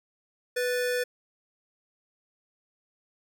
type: tone pair together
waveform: square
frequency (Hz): 493.9 / 1760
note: B4 / A6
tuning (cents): 0 / 0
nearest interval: octave + minor seventh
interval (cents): 2200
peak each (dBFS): -27 / -34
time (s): 0.56-1.04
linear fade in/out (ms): 10
effects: none